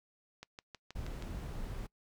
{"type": "click train", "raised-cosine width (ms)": 0.2, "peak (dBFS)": -29, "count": 6, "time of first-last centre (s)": [0.43, 1.224], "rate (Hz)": 6.3}
{"type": "noise", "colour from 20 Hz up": "brown", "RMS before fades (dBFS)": -41, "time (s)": [0.95, 1.87], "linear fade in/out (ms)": 10}
{"effects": ["noise-tail reverb RT60 0.1 s tail -24 dB re dry"]}